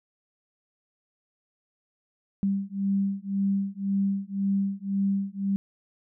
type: beating tone pair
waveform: sine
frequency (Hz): 196 / 197.9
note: G3 / G3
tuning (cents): 0 / +17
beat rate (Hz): 1.9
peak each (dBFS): -27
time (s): 2.43-5.56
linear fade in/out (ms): 0
effects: none